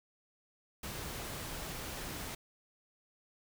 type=noise; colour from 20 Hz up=pink; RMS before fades=-42 dBFS; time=0.83-2.35 s; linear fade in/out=5 ms; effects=none